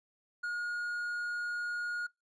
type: tone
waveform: triangle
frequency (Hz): 1436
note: F6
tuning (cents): +48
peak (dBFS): -31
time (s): 0.43-2.07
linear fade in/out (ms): 10
effects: noise-tail reverb RT60 0.2 s tail -25 dB re dry + resampled to 22050 Hz